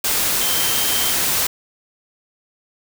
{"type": "tone in noise", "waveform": "sine", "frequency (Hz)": 3136, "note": "G7", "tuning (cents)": 0, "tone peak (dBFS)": -26, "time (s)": [0.41, 1.13], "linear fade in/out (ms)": 5, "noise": "white", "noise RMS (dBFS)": -19, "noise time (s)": [0.04, 1.47], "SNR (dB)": -10, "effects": []}